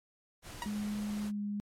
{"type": "noise", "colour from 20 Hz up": "pink", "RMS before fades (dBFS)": -47, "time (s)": [0.42, 1.32], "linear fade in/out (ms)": 50}
{"type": "tone with exponential decay", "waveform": "sawtooth", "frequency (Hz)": 955, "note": "A#5", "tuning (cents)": 42, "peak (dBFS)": -28, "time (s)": [0.62, 0.7], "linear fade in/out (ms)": 1, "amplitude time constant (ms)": 17}
{"type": "tone with pitch glide", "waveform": "sine", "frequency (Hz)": [208.4, 205.3], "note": ["G#3", "G#3"], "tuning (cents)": [6, -20], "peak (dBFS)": -33, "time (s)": [0.66, 1.6], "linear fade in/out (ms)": 0, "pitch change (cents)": -26, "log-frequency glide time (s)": [1.26, 1.41]}
{"effects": ["low-pass 12000 Hz 12 dB/octave", "MP3 96 kbps"]}